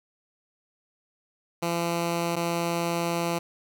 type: tone pair in turn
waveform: 10% pulse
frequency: 170 / 170 Hz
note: F3 / F3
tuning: -46 / -46 cents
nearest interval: unison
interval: 0 cents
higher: neither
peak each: -17 dBFS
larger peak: neither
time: 1.62-2.36 / 2.36-3.39 s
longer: second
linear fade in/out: 10 ms
effects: none